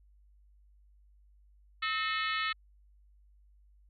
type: harmonic tone with a mistuned harmonic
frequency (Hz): 431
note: A4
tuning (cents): -36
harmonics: 3 / 4 / 5 / 6 / 7 / 8 / 9 / 10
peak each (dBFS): -34 / -36 / -38 / -40 / -41 / -42 / -43 / -44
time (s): 1.82-2.53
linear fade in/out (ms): 10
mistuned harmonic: 4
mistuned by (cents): +90
effects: added 50 Hz sine -59 dBFS peak until 3.89 s